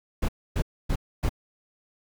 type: noise bursts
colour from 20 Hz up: brown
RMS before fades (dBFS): -24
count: 4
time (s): 0.22-1.294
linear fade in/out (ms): 10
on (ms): 66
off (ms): 270
effects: none